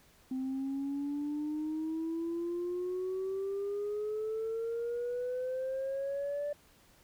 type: exponential sweep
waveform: sine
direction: up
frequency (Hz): 258.4 to 587.3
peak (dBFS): -31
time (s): 0.31-6.53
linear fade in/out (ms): 5
effects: tanh soft clip ceiling -30 dBFS + pink hiss -63 dBFS RMS until 7.03 s